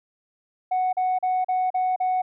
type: tone bursts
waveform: sine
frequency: 740 Hz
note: F#5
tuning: in tune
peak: -18 dBFS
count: 6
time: 0.71-2.22 s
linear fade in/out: 10 ms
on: 220 ms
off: 38 ms
effects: tanh soft clip ceiling -18 dBFS